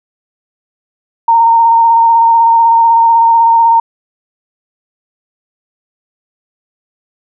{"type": "tone with vibrato", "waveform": "sine", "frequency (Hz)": 920, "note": "A#5", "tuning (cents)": -23, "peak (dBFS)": -4, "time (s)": [1.28, 3.8], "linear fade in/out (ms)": 5, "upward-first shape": "square", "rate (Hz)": 16, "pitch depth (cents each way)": 14, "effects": []}